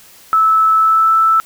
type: tone with pitch glide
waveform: sine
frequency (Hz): 1307 to 1319.9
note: E6 to E6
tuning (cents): -15 to +2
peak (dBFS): -8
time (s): 0.33-1.4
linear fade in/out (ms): 0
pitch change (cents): +17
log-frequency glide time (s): 0.76-1.13
effects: white hiss -43 dBFS RMS until 1.45 s